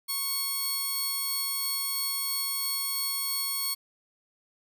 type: tone pair together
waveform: 10% pulse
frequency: 1100 / 4403 Hz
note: C#6 / C#8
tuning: -14 / -13 cents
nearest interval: 2 octaves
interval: 2401 cents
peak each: -29 / -22 dBFS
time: 0.08-3.75 s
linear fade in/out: 20 ms
effects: none